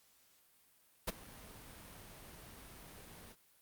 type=noise with ADSR envelope; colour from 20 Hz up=pink; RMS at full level=-33 dBFS; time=1.07-3.36 s; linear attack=17 ms; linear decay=19 ms; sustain=-21 dB; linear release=52 ms; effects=white hiss -69 dBFS RMS until 3.61 s + Opus 48 kbps